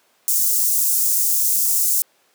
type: high-pass noise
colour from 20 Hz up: white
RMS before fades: -18 dBFS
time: 0.28-2.02 s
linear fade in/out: 0 ms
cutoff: 6500 Hz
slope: 24 dB/octave
effects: pink hiss -59 dBFS RMS until 2.34 s + high-pass 400 Hz 12 dB/octave